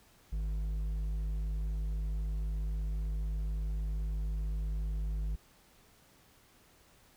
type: tone with hard clipping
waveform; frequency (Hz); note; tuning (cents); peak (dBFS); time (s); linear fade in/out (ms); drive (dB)
triangle; 51.91; G#1; 0; -33; 0.32-5.36; 10; 9
effects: pink hiss -63 dBFS RMS until 7.16 s